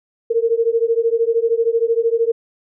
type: beating tone pair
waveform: sine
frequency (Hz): 453.9 / 466.9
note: A#4 / A#4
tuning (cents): -46 / +3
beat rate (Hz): 13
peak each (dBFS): -17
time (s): 0.3-2.32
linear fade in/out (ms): 10
effects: none